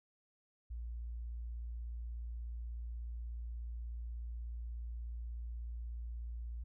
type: tone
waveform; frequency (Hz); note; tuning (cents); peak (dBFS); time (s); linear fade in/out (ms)
sine; 58.27; A#1; 0; -40; 0.7-6.64; 10
effects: none